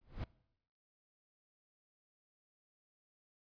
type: noise with exponential growth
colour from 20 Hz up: brown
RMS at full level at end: -35 dBFS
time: 0.01-0.24 s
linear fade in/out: 2 ms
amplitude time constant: 48 ms
effects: noise-tail reverb RT60 0.8 s tail -22 dB re dry + resampled to 11025 Hz